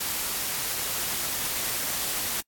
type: noise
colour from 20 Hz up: white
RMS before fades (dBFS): -29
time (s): 0-2.41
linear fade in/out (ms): 10
effects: noise-tail reverb RT60 0.1 s tail -25 dB re dry + AAC 64 kbps